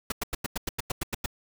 pink noise bursts, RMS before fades -29 dBFS, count 11, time 0.1-1.261 s, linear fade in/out 5 ms, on 21 ms, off 93 ms, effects none

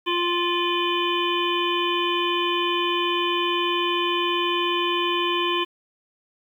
harmonic tone with a mistuned harmonic, 349.2 Hz, F4, in tune, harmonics 1 / 3 / 5 / 7 / 9 / 10, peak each -25 / -25 / -34 / -30 / -27 / -34 dBFS, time 0.06-5.65 s, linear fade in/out 20 ms, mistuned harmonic 9, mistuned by -63 cents, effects 9-bit

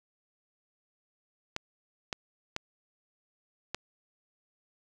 clicks, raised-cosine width 0.2 ms, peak -15 dBFS, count 4, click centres 1.564 / 2.128 / 2.564 / 3.746 s, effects none

